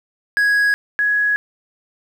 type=tone pair in turn; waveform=triangle / sine; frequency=1661.2 / 1672.8 Hz; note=G#6 / G#6; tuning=0 / +12 cents; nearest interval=unison; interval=12 cents; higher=second; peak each=-11 / -14 dBFS; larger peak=first; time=0.37-0.74 / 0.99-1.36 s; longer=neither; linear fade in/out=0 ms; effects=8-bit